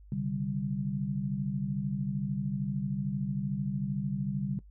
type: chord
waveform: sine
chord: C suspended second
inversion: none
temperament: equal with one note detuned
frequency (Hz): 133.64 / 146.83 / 196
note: C3 / D3 / G3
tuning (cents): +37 / 0 / 0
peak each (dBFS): -35 / -34 / -33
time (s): 0.12-4.59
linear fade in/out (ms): 2
effects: noise-tail reverb RT60 0.1 s tail -18 dB re dry + added 50 Hz sine -50 dBFS peak until 4.7 s